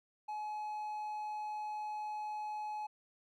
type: tone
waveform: triangle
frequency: 848 Hz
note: G#5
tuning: 36 cents sharp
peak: -36 dBFS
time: 0.28-2.87 s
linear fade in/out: 10 ms
effects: none